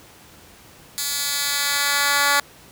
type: tone with high-pass filter sweep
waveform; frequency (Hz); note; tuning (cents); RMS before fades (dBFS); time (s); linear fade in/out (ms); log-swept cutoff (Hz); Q
10% pulse; 285.2; C#4; +49; -21; 0.98-2.4; 0; 5000 to 1100; 0.72
effects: pink hiss -47 dBFS RMS until 2.71 s + high-pass 60 Hz 12 dB/octave